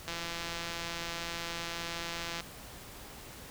click train, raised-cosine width 0.2 ms, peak -20 dBFS, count 394, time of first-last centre 0.08-2.405 s, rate 169 Hz, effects pink hiss -48 dBFS RMS until 3.5 s

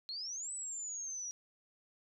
sine exponential two-way sweep, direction up then down, 4133 to 8060 to 5730 Hz, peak -39 dBFS, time 0.09-1.31 s, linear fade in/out 0 ms, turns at 0.52 s, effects none

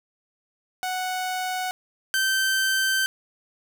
sawtooth tone pair in turn, 740 / 1550.9 Hz, F#5 / G6, 0 / -19 cents, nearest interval octave + minor second, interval 1281 cents, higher second, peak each -22 / -17 dBFS, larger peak second, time 0.83-1.71 / 2.14-3.06 s, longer second, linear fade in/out 0 ms, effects none

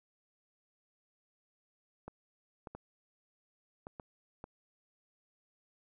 clicks, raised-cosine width 1 ms, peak -30 dBFS, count 6, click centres 2.08 / 2.672 / 2.75 / 3.869 / 3.998 / 4.441 s, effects none

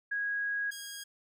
sine / 10% pulse tone pair in turn, 1650 / 1635.8 Hz, G#6 / G#6, -12 / -27 cents, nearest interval unison, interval 15 cents, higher first, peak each -30 / -32 dBFS, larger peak first, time 0.11-0.71 / 0.71-1.04 s, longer first, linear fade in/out 10 ms, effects none

